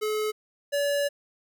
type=tone pair in turn; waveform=square; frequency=428.4 / 571.8 Hz; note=A4 / D5; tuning=-46 / -46 cents; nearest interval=perfect fourth; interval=500 cents; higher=second; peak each=-26 / -24 dBFS; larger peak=second; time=0.01-0.32 / 0.72-1.09 s; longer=second; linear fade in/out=20 ms; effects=none